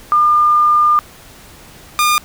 sine / sawtooth tone pair in turn, 1205 / 1210.9 Hz, D6 / D#6, +44 / -47 cents, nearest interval unison, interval 9 cents, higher second, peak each -8 / -7 dBFS, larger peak second, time 0.12-0.99 / 1.99-2.18 s, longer first, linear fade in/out 0 ms, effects pink hiss -40 dBFS RMS until 2.24 s

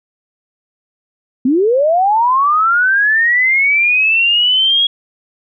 sine linear sweep, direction up, 240 to 3322 Hz, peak -9 dBFS, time 1.45-4.87 s, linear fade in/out 5 ms, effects none

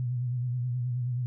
sine tone with vibrato, 123.47 Hz, B2, in tune, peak -27 dBFS, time 0-1.26 s, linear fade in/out 0 ms, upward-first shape sine, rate 9.4 Hz, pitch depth 52 cents each way, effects none

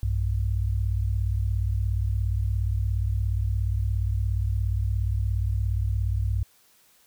sine tone pair together, 61.3 / 98.39 Hz, B1 / G2, -12 / +7 cents, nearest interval minor sixth, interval 819 cents, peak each -25 dBFS, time 0.03-6.43 s, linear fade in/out 0 ms, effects white hiss -60 dBFS RMS until 7.06 s

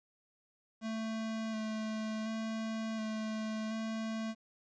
square tone with vibrato, 220 Hz, A3, in tune, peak -36 dBFS, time 0.81-4.35 s, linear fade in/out 50 ms, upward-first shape square, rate 0.69 Hz, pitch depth 15 cents each way, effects resampled to 16000 Hz + 11-bit

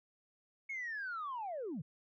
sine linear sweep, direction down, 2213 to 125.1 Hz, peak -37 dBFS, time 0.69-1.82 s, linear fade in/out 10 ms, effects tanh soft clip ceiling -35 dBFS

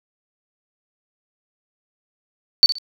sine tone with echo, 4510 Hz, C#8, 29 cents sharp, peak -6 dBFS, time 2.63-2.66 s, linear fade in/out 0 ms, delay 62 ms, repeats 2, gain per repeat -12 dB, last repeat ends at 2.784 s, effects none

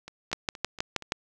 two click trains, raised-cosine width 0.2 ms, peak -9 / -24 dBFS, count 6 / 5, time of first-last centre 0.33-1.121 / 0.08-1.023 s, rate 6.32 / 4.24 Hz, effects none

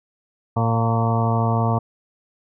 harmonic tone with a mistuned harmonic, 114 Hz, A#2, 38 cents flat, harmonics 1 / 2 / 3 / 4 / 5 / 6 / 7 / 8 / 9 / 10, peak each -19 / -25 / -35 / -29 / -32 / -26 / -35 / -27 / -34 / -29 dBFS, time 0.56-1.79 s, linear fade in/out 10 ms, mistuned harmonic 6, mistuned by +30 cents, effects none

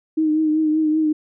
sine tone with vibrato, 310.8 Hz, D#4, 2 cents flat, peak -15 dBFS, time 0.17-1.13 s, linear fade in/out 10 ms, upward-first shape triangle, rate 5.2 Hz, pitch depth 40 cents each way, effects none

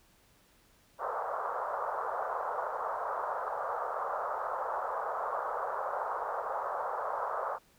white band-pass noise, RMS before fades -35 dBFS, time 0.98-7.59 s, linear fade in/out 50 ms, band 480 to 1300 Hz, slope 48 dB/octave, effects pink hiss -65 dBFS RMS until 7.78 s

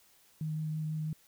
sine tone with vibrato, 155.56 Hz, D#3, in tune, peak -32 dBFS, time 0.41-1.13 s, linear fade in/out 2 ms, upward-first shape sine, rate 6.1 Hz, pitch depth 10 cents each way, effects white hiss -64 dBFS RMS until 1.27 s

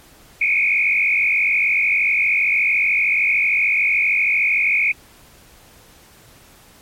sine tone with frequency modulation, 2331 Hz, D7, 14 cents flat, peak -14 dBFS, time 0.41-4.92 s, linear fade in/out 5 ms, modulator 46.6 Hz, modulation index 3.5, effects pink hiss -48 dBFS RMS until 6.81 s + MP3 64 kbps

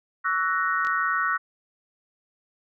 sine chord, F# dominant seventh, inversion second, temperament equal with one note detuned, 1128.1 / 1318.5 / 1480 / 1864.7 Hz, C#6 / E6 / F#6 / A#6, +30 / 0 / 0 / 0 cents, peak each -28 / -27 / -26 / -29 dBFS, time 0.24-1.38 s, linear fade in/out 20 ms
clicks, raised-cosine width 0.2 ms, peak -23 dBFS, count 2, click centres 0.849 / 0.87 s
effects none

